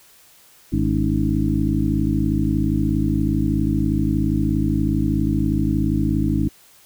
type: harmonic tone with a mistuned harmonic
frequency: 52.5 Hz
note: G#1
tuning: 19 cents sharp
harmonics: 1 / 2 / 3 / 4 / 5 / 6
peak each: -24 / -24 / -24 / -24 / -24 / -24 dBFS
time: 0.72-6.49 s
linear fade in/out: 10 ms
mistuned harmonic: 5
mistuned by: +100 cents
effects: white hiss -51 dBFS RMS until 6.85 s